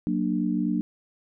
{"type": "chord", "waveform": "sine", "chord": "Gb augmented", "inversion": "none", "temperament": "equal with one note detuned", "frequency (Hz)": [185, 233.1, 296.6], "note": ["Gb3", "Bb3", "D4"], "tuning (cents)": [0, 0, 17], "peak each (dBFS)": -27, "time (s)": [0.07, 0.81], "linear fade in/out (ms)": 0, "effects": []}